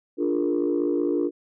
sine chord, Bb dominant seventh, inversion first, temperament equal, 293.7 / 349.2 / 415.3 / 466.2 Hz, D4 / F4 / Ab4 / Bb4, 0 / 0 / 0 / 0 cents, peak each -24 / -24 / -29 / -28 dBFS, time 0.17-1.31 s, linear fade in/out 50 ms, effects tanh soft clip ceiling -14 dBFS

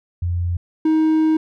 sine / triangle tone pair in turn, 87.31 / 315 Hz, F2 / D#4, 0 / +21 cents, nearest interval octave + minor seventh, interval 2221 cents, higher second, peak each -18 / -11 dBFS, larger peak second, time 0.22-0.57 / 0.85-1.37 s, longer second, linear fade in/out 5 ms, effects none

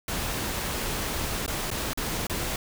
pink noise with dropouts, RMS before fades -30 dBFS, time 0.08-2.56 s, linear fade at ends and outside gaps 2 ms, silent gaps 1.463-1.478 / 1.704-1.713 / 1.934-1.974 / 2.269-2.297 s, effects none

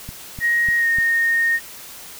click train, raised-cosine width 5 ms, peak -20 dBFS, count 4, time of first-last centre 0.09-0.986 s, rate 3.35 Hz
sine tone with pitch glide, 1881 to 1846.6 Hz, A#6 to A#6, +15 to -17 cents, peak -15 dBFS, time 0.4-1.6 s, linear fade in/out 50 ms, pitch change -32 cents, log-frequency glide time 0.77-0.87 s
effects white hiss -38 dBFS RMS until 2.19 s

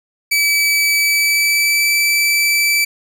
sawtooth tone with pitch glide, 2298 to 2319 Hz, D7 to D7, -38 to -22 cents, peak -9 dBFS, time 0.31-2.85 s, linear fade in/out 10 ms, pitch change +16 cents, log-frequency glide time 0.99-1.94 s, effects none

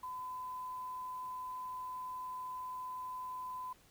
sine tone with quantisation, 1011 Hz, B5, 40 cents sharp, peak -40 dBFS, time 0.03-3.73 s, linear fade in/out 5 ms, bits 10, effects pink hiss -65 dBFS RMS until 3.9 s

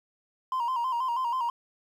triangle tone with vibrato, 987.8 Hz, B5, in tune, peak -23 dBFS, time 0.52-1.5 s, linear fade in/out 2 ms, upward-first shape square, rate 6.2 Hz, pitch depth 81 cents each way, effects tanh soft clip ceiling -21 dBFS + 10-bit

